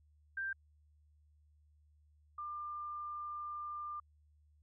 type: tone pair in turn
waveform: sine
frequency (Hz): 1577 / 1195.8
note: G6 / D6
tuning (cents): +10 / +31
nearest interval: perfect fourth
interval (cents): 479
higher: first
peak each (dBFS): -36 / -40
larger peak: first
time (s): 0.37-0.53 / 2.38-4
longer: second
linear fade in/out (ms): 5
effects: added 75 Hz sine -65 dBFS peak until 4.62 s